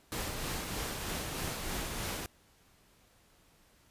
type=noise with tremolo; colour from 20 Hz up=pink; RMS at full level=-36 dBFS; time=0.12-2.26 s; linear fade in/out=0 ms; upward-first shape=sine; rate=3.2 Hz; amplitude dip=30%; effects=pink hiss -65 dBFS RMS until 3.9 s + resampled to 32000 Hz